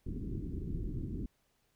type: low-pass noise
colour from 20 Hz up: pink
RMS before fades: -38 dBFS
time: 0.06-1.26 s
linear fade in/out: 5 ms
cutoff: 360 Hz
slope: 48 dB/octave
effects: pink hiss -75 dBFS RMS until 1.75 s